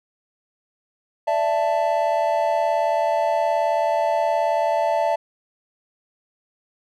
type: chord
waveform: triangle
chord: D suspended second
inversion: none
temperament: equal with one note detuned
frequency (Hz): 587.3 / 666.1 / 880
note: D5 / E5 / A5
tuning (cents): 0 / +18 / 0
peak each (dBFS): -22 / -19 / -21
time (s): 1.27-5.16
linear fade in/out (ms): 10
effects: none